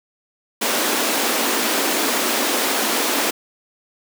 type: high-pass noise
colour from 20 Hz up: pink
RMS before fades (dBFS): -20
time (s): 0.61-3.31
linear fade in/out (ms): 10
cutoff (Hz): 230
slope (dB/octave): 48
effects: none